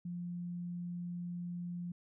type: tone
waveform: sine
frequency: 175 Hz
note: F3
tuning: 4 cents sharp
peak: -38 dBFS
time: 0.05-1.92 s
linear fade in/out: 5 ms
effects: none